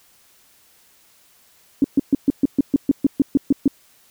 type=tone bursts; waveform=sine; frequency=277.2 Hz; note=C#4; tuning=in tune; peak=-10 dBFS; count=13; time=1.82-3.679 s; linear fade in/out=2 ms; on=23 ms; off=130 ms; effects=white hiss -55 dBFS RMS until 4.1 s